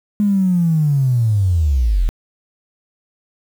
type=linear sweep; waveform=triangle; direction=down; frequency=209.7 to 36.51 Hz; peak=-8 dBFS; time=0.2-2.09 s; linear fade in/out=0 ms; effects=tanh soft clip ceiling -10 dBFS + 7-bit